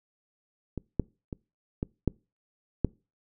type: clicks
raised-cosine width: 3 ms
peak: -20 / -11 / -22 / -16 / -11 / -9 dBFS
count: 6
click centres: 0.777 / 0.997 / 1.328 / 1.829 / 2.077 / 2.847 s
effects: noise-tail reverb RT60 0.3 s tail -25 dB re dry